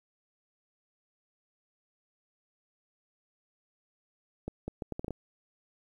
accelerating click train, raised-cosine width 2 ms, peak -22 dBFS, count 8, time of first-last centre 4.48-5.107 s, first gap 200 ms, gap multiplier 0.71, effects 10-bit

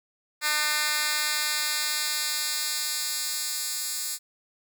10% pulse tone with high-pass filter sweep, 301.4 Hz, D4, 45 cents sharp, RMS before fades -28 dBFS, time 0.41-4.19 s, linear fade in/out 50 ms, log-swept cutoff 2000 to 6600 Hz, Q 0.81, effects none

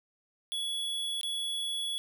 square tone with dropouts, 3381 Hz, G#7, 30 cents sharp, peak -32 dBFS, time 0.52-1.98 s, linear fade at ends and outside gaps 0 ms, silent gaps 1.212-1.232 s, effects none

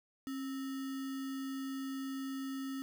sine tone with sample-and-hold, 269.2 Hz, C4, 49 cents sharp, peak -37 dBFS, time 0.27-2.82 s, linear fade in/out 0 ms, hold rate 1575 Hz, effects none

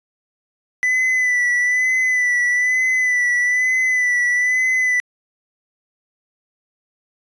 triangle tone with vibrato, 1992 Hz, B6, 14 cents sharp, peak -13 dBFS, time 0.83-5 s, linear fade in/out 0 ms, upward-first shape sine, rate 1.1 Hz, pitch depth 35 cents each way, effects resampled to 22050 Hz

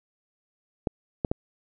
clicks, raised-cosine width 2 ms, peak -11 dBFS, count 3, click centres 0.872 / 1.248 / 1.315 s, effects none

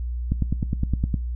click train, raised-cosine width 5 ms, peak -10 dBFS, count 9, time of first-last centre 0.32-1.142 s, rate 9.73 Hz, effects noise-tail reverb RT60 0.3 s tail -21 dB re dry + added 60 Hz sine -25 dBFS peak until 1.35 s

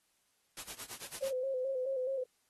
white noise with tremolo, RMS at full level -42 dBFS, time 0.57-1.32 s, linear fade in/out 2 ms, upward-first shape sine, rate 9 Hz, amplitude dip 90%
sine tone with vibrato, 523.3 Hz, C5, in tune, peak -32 dBFS, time 1.22-2.24 s, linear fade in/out 10 ms, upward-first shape square, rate 4.7 Hz, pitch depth 49 cents each way
effects white hiss -75 dBFS RMS until 2.49 s + AAC 32 kbps

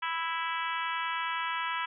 harmonic tone, 329.6 Hz, E4, in tune, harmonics 3 / 4 / 5 / 6 / 7 / 8 / 9 / 10, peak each -34 / -36 / -38 / -40 / -41 / -42 / -43 / -44 dBFS, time 0.02-1.86 s, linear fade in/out 10 ms, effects none

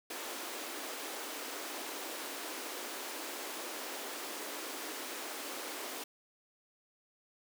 pink high-pass noise, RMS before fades -42 dBFS, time 0.1-6.04 s, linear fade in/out 5 ms, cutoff 270 Hz, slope 48 dB/octave, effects none

